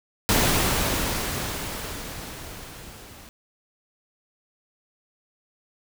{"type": "noise with level ramp", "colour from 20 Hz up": "pink", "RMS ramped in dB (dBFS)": [-19, -46], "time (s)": [0.29, 3.29], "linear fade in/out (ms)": 0, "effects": []}